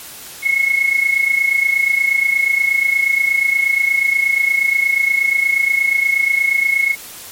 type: tone with amplitude modulation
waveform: sine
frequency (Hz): 2179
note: C#7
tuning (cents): -30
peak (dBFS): -9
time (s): 0.42-6.96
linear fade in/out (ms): 50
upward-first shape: sine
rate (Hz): 28.4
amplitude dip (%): 70
effects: white hiss -34 dBFS RMS until 7.31 s + MP3 64 kbps